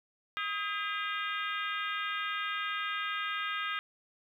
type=harmonic tone with a mistuned harmonic; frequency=403.9 Hz; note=G#4; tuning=48 cents flat; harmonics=3 / 4 / 5 / 6 / 7 / 8 / 9; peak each=-36 / -38 / -40 / -42 / -43 / -44 / -45 dBFS; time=0.37-3.79 s; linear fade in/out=0 ms; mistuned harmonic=3; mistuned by=+68 cents; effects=11-bit